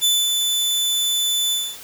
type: tone with ADSR envelope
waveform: sawtooth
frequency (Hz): 3500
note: A7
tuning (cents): -10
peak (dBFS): -11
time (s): 0.01-1.78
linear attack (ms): 33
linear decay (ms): 230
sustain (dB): -4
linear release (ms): 260
effects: white hiss -39 dBFS RMS until 1.83 s